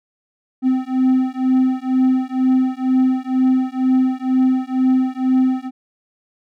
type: beating tone pair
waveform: triangle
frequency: 257.6 / 259.7 Hz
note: C4 / C4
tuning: -27 / -13 cents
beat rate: 2.1 Hz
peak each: -15 dBFS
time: 0.62-5.71 s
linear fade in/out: 50 ms
effects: none